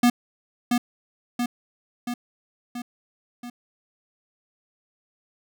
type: tone with echo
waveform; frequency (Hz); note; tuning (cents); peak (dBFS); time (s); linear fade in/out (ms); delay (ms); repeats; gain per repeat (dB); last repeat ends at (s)
square; 242.2; B3; -34; -15; 0.03-0.1; 5; 680; 5; -4; 3.5
effects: none